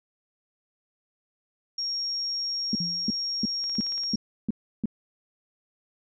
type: tone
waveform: sine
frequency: 5570 Hz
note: F8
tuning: 5 cents flat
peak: -27 dBFS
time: 1.78-4.16 s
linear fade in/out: 5 ms
type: tone bursts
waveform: sine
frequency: 218.8 Hz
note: A3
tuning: 9 cents flat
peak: -21 dBFS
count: 7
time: 2.73-4.857 s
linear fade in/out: 2 ms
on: 21 ms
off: 330 ms
type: tone with exponential decay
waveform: sine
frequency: 174.61 Hz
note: F3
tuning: in tune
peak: -27 dBFS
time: 2.8-3.16 s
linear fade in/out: 5 ms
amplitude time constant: 77 ms
type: click train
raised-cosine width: 0.2 ms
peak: -29 dBFS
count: 8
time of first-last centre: 3.64-4.035 s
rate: 17.7 Hz
effects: none